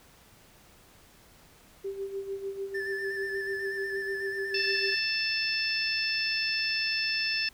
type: tone with tremolo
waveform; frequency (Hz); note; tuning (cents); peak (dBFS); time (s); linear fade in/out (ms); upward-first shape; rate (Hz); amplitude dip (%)
sine; 392; G4; 0; -30; 1.84-4.95; 10; sine; 6.7; 65
type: tone with vibrato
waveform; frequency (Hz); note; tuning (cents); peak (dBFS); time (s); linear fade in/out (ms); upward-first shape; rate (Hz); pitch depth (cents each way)
triangle; 1760; A6; 0; -31; 2.74-4.99; 10; square; 8.2; 25
type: harmonic tone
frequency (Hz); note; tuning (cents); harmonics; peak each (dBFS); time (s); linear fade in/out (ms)
882; A5; +4; 2 / 3 / 4 / 5 / 6; -34 / -31 / -42 / -39 / -30; 4.54-7.49; 5
effects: pink hiss -57 dBFS RMS until 7.53 s